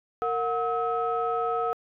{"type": "tone cluster", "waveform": "sine", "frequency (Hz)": [461.8, 727, 1285], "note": ["A#4", "F#5", "E6"], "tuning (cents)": [-16, -31, -45], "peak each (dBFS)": -28, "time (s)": [0.22, 1.73], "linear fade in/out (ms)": 0, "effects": ["tanh soft clip ceiling -17 dBFS"]}